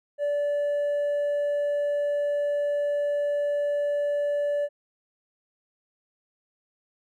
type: tone with hard clipping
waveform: triangle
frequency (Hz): 580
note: D5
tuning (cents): -22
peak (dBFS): -22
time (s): 0.18-4.69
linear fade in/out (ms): 50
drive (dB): 1
effects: none